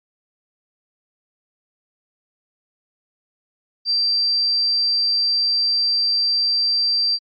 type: tone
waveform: sine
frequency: 4699 Hz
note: D8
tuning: in tune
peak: -16 dBFS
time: 3.85-7.19 s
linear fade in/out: 50 ms
effects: Opus 48 kbps